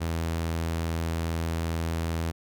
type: tone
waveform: sawtooth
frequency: 82.41 Hz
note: E2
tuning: in tune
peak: -23 dBFS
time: 0-2.32 s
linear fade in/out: 20 ms
effects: none